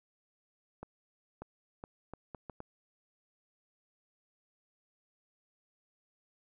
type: accelerating click train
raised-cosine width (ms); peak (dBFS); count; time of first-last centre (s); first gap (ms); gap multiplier
1; -29; 7; 0.83-2.604; 590; 0.71
effects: none